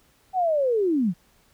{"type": "linear sweep", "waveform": "sine", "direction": "down", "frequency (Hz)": [770, 156.3], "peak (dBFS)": -19, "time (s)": [0.33, 1.14], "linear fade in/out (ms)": 50, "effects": ["pink hiss -61 dBFS RMS until 1.53 s"]}